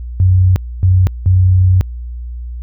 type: tone bursts at uneven times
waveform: sine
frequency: 92.5 Hz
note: F#2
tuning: in tune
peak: -6 dBFS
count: 3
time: 0.2-0.56 / 0.83-1.07 / 1.26-1.81 s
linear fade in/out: 0 ms
effects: added 60 Hz sine -22 dBFS peak until 2.62 s